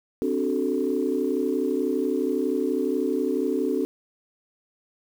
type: chord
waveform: sine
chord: D dominant seventh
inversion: third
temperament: equal with one note detuned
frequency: 261.6 / 293.7 / 375.6 / 440 Hz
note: C4 / D4 / F#4 / A4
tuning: 0 / 0 / +26 / 0 cents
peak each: -27 dBFS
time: 0.22-3.85 s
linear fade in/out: 0 ms
effects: tanh soft clip ceiling -12 dBFS + 8-bit